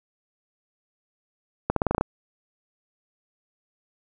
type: accelerating click train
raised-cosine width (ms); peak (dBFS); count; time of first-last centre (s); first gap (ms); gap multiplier
1; -7; 8; 1.7-2.01; 63; 0.88
effects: none